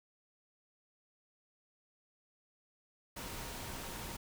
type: tone in noise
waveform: sine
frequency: 932.3 Hz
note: A#5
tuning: in tune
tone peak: -55 dBFS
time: 3.16-4.17 s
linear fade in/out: 10 ms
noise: pink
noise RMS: -44 dBFS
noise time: 3.16-4.17 s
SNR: -14 dB
effects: none